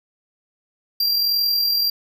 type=tone with amplitude modulation; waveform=square; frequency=4743 Hz; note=D8; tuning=16 cents sharp; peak=-16 dBFS; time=1-1.9 s; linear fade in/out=5 ms; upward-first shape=sine; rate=41.5 Hz; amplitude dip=35%; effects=none